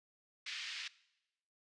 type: band-pass noise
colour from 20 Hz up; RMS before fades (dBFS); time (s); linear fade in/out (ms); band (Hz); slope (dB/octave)
pink; -44; 0.46-0.88; 5; 1900 to 5000; 24
effects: noise-tail reverb RT60 0.9 s tail -20 dB re dry + resampled to 22050 Hz